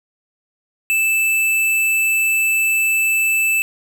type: tone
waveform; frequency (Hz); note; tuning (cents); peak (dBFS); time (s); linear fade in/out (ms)
square; 2637; E7; 0; -15; 0.9-3.62; 0
effects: none